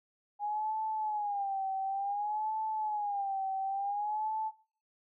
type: tone with vibrato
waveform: sine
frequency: 820 Hz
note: G#5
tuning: 22 cents flat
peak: -31 dBFS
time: 0.39-4.52 s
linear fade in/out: 50 ms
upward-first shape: sine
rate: 0.56 Hz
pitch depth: 110 cents each way
effects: noise-tail reverb RT60 0.5 s tail -20 dB re dry